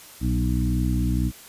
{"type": "harmonic tone with a mistuned harmonic", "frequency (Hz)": 61.74, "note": "B1", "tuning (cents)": 0, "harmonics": [1, 2, 3, 4, 5], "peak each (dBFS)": [-23, -26, -28, -29, -30], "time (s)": [0.2, 1.32], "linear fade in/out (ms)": 50, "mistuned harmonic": 2, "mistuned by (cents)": -43, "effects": ["white hiss -45 dBFS RMS until 1.48 s", "resampled to 32000 Hz"]}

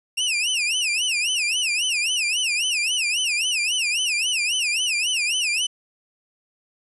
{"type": "tone with vibrato", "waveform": "sawtooth", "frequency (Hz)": 2682, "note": "E7", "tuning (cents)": 29, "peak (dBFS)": -17, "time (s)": [0.17, 5.67], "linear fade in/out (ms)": 10, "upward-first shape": "sine", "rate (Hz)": 3.7, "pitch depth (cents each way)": 220, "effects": ["resampled to 24000 Hz", "9-bit"]}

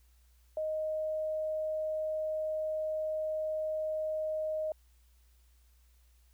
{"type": "tone", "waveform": "sine", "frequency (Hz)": 623, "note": "D#5", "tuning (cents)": 2, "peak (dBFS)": -31, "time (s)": [0.57, 4.72], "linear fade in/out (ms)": 2, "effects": ["added 60 Hz sine -61 dBFS peak until 6.33 s", "white hiss -72 dBFS RMS until 6.33 s"]}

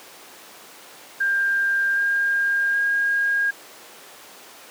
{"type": "tone with pitch steps", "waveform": "sine", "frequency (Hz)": [1595, 1610.7, 1626.6], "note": ["G6", "G6", "G#6"], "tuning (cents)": [30, 47, -36], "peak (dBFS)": -18, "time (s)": [1.2, 3.51], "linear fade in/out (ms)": 10, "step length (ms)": 770, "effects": ["pink hiss -43 dBFS RMS until 4.7 s", "high-pass 400 Hz 12 dB/octave"]}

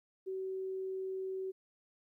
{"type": "tone", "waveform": "sine", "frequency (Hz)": 379.4, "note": "F#4", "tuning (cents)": 43, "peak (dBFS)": -36, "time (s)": [0.26, 1.52], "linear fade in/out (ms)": 20, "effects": ["13-bit"]}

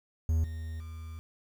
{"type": "tone with level steps", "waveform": "triangle", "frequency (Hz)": 80.4, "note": "E2", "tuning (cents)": -43, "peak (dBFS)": [-22, -33, -37], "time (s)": [0.29, 1.19], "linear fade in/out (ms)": 0, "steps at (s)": [0.44, 0.8], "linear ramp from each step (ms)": 2, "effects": ["9-bit"]}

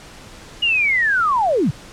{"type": "linear sweep", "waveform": "sine", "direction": "down", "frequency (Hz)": [2898, 103.83], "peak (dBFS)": -14, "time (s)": [0.62, 1.71], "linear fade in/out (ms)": 10, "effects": ["pink hiss -40 dBFS RMS until 1.92 s", "low-pass 8000 Hz 12 dB/octave"]}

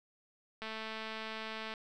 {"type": "click train", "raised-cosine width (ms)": 0.3, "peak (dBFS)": -26, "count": 247, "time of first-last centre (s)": [0.62, 1.738], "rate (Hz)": 220, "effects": []}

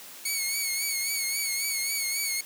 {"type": "tone with vibrato", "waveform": "10% pulse", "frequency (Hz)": 2210, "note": "C#7", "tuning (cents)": -6, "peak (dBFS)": -18, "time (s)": [0.25, 2.41], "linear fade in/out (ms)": 5, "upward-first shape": "triangle", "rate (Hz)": 3.7, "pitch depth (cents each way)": 63, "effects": ["white hiss -45 dBFS RMS until 2.45 s", "high-pass 200 Hz 12 dB/octave"]}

